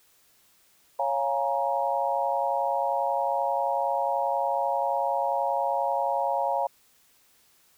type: chord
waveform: sine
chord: Bb minor seventh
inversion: first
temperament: equal with one note detuned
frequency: 554.4 / 698.5 / 830.6 / 941 Hz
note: Db5 / F5 / Ab5 / Bb5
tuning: 0 / 0 / 0 / +16 cents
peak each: -29 dBFS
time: 0.99-6.67 s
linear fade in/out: 5 ms
effects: white hiss -62 dBFS RMS until 7.77 s